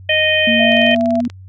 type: harmonic tone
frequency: 620 Hz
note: D#5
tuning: 6 cents flat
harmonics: 1 / 3 / 4 / 5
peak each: -17 / -17 / -17 / -17 dBFS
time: 0.09-0.95 s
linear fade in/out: 5 ms
type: tone with pitch glide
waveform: sine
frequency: 230.5 to 241.3 Hz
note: A#3 to B3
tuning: -19 to -40 cents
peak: -15 dBFS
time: 0.47-1.28 s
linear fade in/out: 5 ms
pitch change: +79 cents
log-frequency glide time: 0.58-1.08 s
type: tone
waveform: sine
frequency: 669 Hz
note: E5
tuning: 25 cents sharp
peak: -15 dBFS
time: 0.59-1.21 s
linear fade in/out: 10 ms
type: click train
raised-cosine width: 0.2 ms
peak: -17 dBFS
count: 13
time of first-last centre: 0.72-1.3 s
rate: 20.7 Hz
effects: added 94 Hz sine -34 dBFS peak until 1.48 s